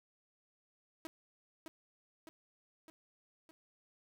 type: tone with echo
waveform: sawtooth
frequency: 320.6 Hz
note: E4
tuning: 48 cents flat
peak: -38 dBFS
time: 1.05-1.07 s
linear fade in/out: 0 ms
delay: 610 ms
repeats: 4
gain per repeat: -4 dB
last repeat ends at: 3.51 s
effects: 13-bit